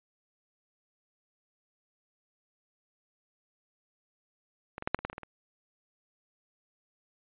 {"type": "clicks", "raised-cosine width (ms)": 0.5, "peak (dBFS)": [-23, -23, -13, -8, -26, -16, -24, -28, -23, -28], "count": 10, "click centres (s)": [4.781, 4.824, 4.875, 4.946, 4.99, 5.05, 5.099, 5.13, 5.181, 5.233], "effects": ["resampled to 8000 Hz"]}